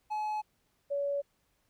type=tone pair in turn; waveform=triangle / sine; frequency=852 / 566.2 Hz; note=G#5 / C#5; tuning=+44 / +37 cents; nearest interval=perfect fifth; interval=707 cents; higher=first; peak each=-29 / -29 dBFS; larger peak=neither; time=0.1-0.42 / 0.9-1.22 s; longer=neither; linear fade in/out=20 ms; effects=pink hiss -74 dBFS RMS until 1.69 s